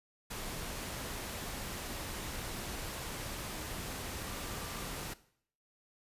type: tone in noise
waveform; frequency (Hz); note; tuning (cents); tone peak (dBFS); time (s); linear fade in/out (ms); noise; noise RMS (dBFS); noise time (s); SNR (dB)
sine; 1181; D6; +9; -52; 4.27-4.86; 10; pink; -41; 0.3-5.14; -14
effects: noise-tail reverb RT60 0.6 s tail -17 dB re dry + resampled to 32000 Hz